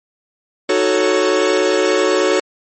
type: chord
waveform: 45% pulse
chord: D# half-diminished seventh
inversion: none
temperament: equal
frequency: 311.1 / 370 / 440 / 554.4 Hz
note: D#4 / F#4 / A4 / C#5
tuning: 0 / 0 / 0 / 0 cents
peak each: -22 / -17 / -18 / -18 dBFS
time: 0.69-2.4 s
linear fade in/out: 5 ms
effects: MP3 32 kbps